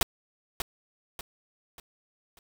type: noise with echo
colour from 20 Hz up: pink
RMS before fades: -23 dBFS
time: 0.01-0.03 s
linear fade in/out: 2 ms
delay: 590 ms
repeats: 4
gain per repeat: -8 dB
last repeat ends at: 2.39 s
effects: none